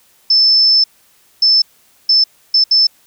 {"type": "tone bursts at uneven times", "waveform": "sine", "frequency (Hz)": 5274, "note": "E8", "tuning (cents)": 0, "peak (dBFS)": -7, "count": 5, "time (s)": [[0.3, 0.84], [1.42, 1.62], [2.09, 2.24], [2.54, 2.64], [2.71, 2.87]], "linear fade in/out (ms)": 5, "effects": ["white hiss -52 dBFS RMS until 3.06 s"]}